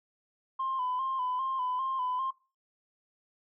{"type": "tone with vibrato", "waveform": "sine", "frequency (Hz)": 1031, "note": "C6", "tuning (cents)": -26, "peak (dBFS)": -28, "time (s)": [0.59, 2.31], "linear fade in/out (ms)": 10, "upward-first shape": "square", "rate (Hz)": 2.5, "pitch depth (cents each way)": 46, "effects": ["noise-tail reverb RT60 0.3 s tail -19 dB re dry", "tanh soft clip ceiling -25 dBFS"]}